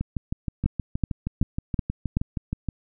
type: two click trains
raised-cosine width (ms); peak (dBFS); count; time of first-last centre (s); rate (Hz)
5; -14 / -9; 18 / 5; 0.01-2.687 / 0.66-2.169; 6.35 / 2.65
effects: none